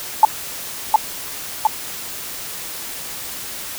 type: tone with echo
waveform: sine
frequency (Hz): 870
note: A5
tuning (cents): -20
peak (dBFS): -3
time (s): 0.23-0.25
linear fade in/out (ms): 2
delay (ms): 710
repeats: 2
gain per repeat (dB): -3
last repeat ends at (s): 1.67
effects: white hiss -30 dBFS RMS until 3.78 s